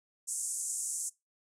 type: band-pass noise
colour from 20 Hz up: pink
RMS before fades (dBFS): -36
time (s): 0.27-1.1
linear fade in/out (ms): 20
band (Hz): 6800 to 9800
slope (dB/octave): 48
effects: noise-tail reverb RT60 0.2 s tail -21 dB re dry